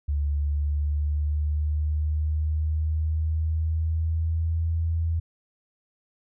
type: tone with pitch glide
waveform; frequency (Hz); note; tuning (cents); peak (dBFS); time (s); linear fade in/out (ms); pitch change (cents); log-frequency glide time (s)
sine; 72.4 to 82.21; D2 to E2; -24 to -4; -22; 0.08-5.2; 10; +220; 0.29-4.68
effects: none